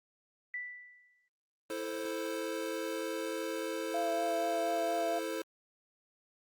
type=tone with exponential decay; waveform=sine; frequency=1974 Hz; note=B6; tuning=1 cent flat; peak=-34 dBFS; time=0.54-1.28 s; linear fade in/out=1 ms; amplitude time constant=160 ms
type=chord; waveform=square; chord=A minor; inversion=second; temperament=equal; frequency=329.6 / 440 / 523.3 Hz; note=E4 / A4 / C5; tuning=0 / 0 / 0 cents; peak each=-40 dBFS; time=1.7-5.42 s; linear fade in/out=2 ms
type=tone with vibrato; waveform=sine; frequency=680 Hz; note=F5; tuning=46 cents flat; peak=-31 dBFS; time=3.94-5.19 s; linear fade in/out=5 ms; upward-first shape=triangle; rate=4.2 Hz; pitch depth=22 cents each way
effects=Opus 24 kbps